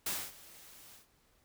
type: noise with ADSR envelope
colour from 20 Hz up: white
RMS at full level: -34 dBFS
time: 0.06-1.07 s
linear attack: 6 ms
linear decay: 250 ms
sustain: -21 dB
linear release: 130 ms
effects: pink hiss -70 dBFS RMS until 1.44 s